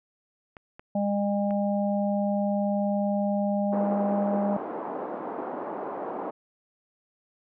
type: clicks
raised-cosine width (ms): 0.5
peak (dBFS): -28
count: 3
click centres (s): 0.568 / 0.795 / 1.508
type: harmonic tone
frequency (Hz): 202.3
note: G#3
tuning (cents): -45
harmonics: 1 / 3 / 4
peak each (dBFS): -25 / -28 / -33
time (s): 0.95-4.57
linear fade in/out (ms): 5
type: band-pass noise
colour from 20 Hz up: white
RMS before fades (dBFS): -34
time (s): 3.72-6.31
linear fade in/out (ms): 10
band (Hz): 230 to 920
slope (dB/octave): 24
effects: none